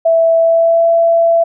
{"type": "tone with pitch glide", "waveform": "sine", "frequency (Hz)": [659.3, 669.7], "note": ["E5", "E5"], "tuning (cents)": [0, 27], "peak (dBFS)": -7, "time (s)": [0.05, 1.44], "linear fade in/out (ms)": 10, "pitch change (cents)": 27, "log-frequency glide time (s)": [0.37, 0.88], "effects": []}